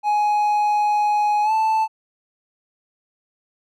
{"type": "tone with pitch glide", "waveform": "triangle", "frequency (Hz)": [836, 879.1], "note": ["G#5", "A5"], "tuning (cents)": [11, -2], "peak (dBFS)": -14, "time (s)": [0.03, 1.88], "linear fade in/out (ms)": 50, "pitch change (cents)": 87, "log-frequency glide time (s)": [1.43, 1.52], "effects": []}